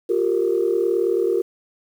sine tone cluster, 354.1 / 392.9 / 462.3 Hz, F4 / G4 / A#4, +24 / +4 / -14 cents, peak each -21 dBFS, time 0.09-1.42 s, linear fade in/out 10 ms, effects tanh soft clip ceiling -8 dBFS + 8-bit

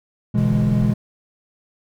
triangle chord, E dominant seventh, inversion second, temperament equal, 123.47 / 146.83 / 164.81 / 207.7 Hz, B2 / D3 / E3 / G#3, 0 / 0 / 0 / 0 cents, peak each -17 / -23 / -21 / -17 dBFS, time 0.34-0.94 s, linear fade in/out 10 ms
brown noise, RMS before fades -31 dBFS, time 0.37-0.94 s, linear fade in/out 10 ms
effects none

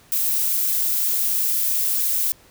violet noise, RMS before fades -21 dBFS, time 0.12-2.32 s, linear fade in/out 0 ms, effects pink hiss -52 dBFS RMS until 2.5 s

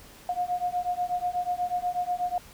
sine beating tone pair, 712 / 720.2 Hz, F5 / F#5, +33 / -47 cents, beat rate 8.2 Hz, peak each -29 / -29 dBFS, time 0.29-2.38 s, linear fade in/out 2 ms, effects pink hiss -50 dBFS RMS until 2.53 s

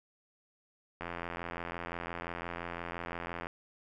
click train, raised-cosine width 0.5 ms, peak -23 dBFS, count 212, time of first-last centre 1.01-3.469 s, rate 85.8 Hz, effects none

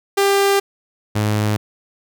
sawtooth tone pair in turn, 397.1 / 105.82 Hz, G4 / G#2, +22 / +33 cents, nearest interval octave + major seventh, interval 2289 cents, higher first, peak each -9 / -12 dBFS, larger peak first, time 0.17-0.6 / 1.15-1.57 s, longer first, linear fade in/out 10 ms, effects none

